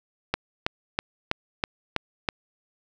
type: click train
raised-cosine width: 0.3 ms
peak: -7 dBFS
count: 7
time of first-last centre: 0.34-2.288 s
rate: 3.08 Hz
effects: none